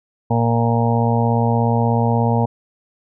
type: harmonic tone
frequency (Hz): 116.7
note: A#2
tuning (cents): +2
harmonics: 1 / 2 / 4 / 5 / 6 / 7 / 8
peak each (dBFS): -17 / -20 / -23 / -27 / -26 / -24 / -25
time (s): 0.3-2.46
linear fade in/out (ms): 10
effects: none